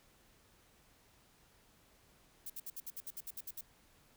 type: noise bursts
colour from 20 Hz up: violet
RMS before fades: -44 dBFS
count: 12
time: 2.46-3.61 s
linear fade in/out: 5 ms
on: 39 ms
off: 62 ms
effects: pink hiss -67 dBFS RMS until 4.16 s